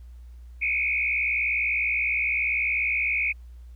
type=tone with frequency modulation; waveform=sine; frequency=2349 Hz; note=D7; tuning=in tune; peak=-22 dBFS; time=0.61-3.33 s; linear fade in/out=20 ms; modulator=60.4 Hz; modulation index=2.9; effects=added 60 Hz sine -41 dBFS peak until 3.75 s + pink hiss -67 dBFS RMS until 3.75 s